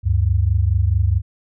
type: tone pair together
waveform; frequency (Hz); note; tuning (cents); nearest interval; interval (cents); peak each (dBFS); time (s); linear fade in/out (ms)
sine; 73.42 / 98; D2 / G2; 0 / 0; perfect fourth; 500; -17 / -16; 0.03-1.22; 50
effects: none